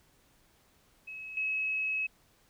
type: tone with level steps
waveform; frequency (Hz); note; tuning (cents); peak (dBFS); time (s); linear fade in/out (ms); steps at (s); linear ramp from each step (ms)
sine; 2570; E7; -45; -40 / -29; 1.07-2.07; 10; 1.37; 2
effects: pink hiss -66 dBFS RMS until 2.49 s